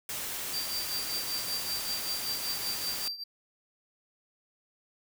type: noise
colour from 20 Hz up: white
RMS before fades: -36 dBFS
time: 0.09-3.08 s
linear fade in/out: 2 ms
type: tone with tremolo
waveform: triangle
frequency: 4699 Hz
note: D8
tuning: in tune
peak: -29 dBFS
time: 0.53-3.24 s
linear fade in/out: 10 ms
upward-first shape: triangle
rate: 5.2 Hz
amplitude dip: 85%
effects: none